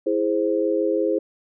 sine chord, E augmented, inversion none, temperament equal, 329.6 / 415.3 / 523.3 Hz, E4 / G#4 / B#4, 0 / 0 / 0 cents, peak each -23 dBFS, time 0.06-1.19 s, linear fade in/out 10 ms, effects none

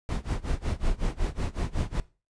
brown noise with tremolo, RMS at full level -25 dBFS, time 0.09-2 s, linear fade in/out 0 ms, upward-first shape sine, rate 5.4 Hz, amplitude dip 95%, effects noise-tail reverb RT60 0.3 s tail -19 dB re dry + resampled to 22050 Hz

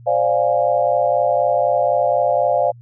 sine chord, D half-diminished seventh, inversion third, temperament equal, 523.3 / 587.3 / 698.5 / 830.6 Hz, C5 / D5 / F5 / Ab5, 0 / 0 / 0 / 0 cents, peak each -20 / -18 / -18 / -24 dBFS, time 0.06-2.72 s, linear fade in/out 20 ms, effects added 119 Hz sine -39 dBFS peak until 2.81 s

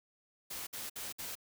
white noise bursts, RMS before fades -42 dBFS, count 4, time 0.5-1.354 s, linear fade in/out 10 ms, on 170 ms, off 58 ms, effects none

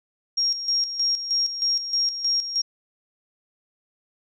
sine tone with tremolo, 5580 Hz, F8, 2 cents flat, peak -19 dBFS, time 0.37-2.62 s, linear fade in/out 10 ms, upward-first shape square, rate 3.2 Hz, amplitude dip 65%, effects none

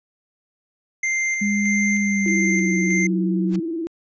square tone with tremolo, 2093 Hz, C7, in tune, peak -20 dBFS, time 1.03-3.07 s, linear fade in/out 5 ms, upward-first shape square, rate 1.6 Hz, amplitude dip 30%
sine tone with pitch glide, 204.2 to 185.1 Hz, G#3 to F#3, -29 to +1 cents, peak -19 dBFS, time 1.41-3.6 s, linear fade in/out 10 ms, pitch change -170 cents, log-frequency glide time 1.98-2.77 s
sine tone with vibrato, 329.6 Hz, E4, in tune, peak -23 dBFS, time 2.26-3.87 s, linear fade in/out 0 ms, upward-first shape square, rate 19 Hz, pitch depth 55 cents each way
pink noise with exponential growth, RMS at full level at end -31 dBFS, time 3.47-3.56 s, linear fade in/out 5 ms, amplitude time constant 19 ms
effects resampled to 16000 Hz

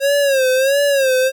square tone with vibrato, 542 Hz, C#5, 39 cents flat, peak -13 dBFS, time 0-1.32 s, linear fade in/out 50 ms, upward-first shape sine, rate 1.5 Hz, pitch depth 97 cents each way, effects none

